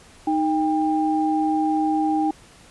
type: tone pair together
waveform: sine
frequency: 311.1 / 797.4 Hz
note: D#4 / G5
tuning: 0 / +29 cents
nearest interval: octave + major third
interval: 1629 cents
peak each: -20 / -22 dBFS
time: 0.27-2.31 s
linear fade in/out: 5 ms
effects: pink hiss -49 dBFS RMS until 2.7 s + resampled to 24000 Hz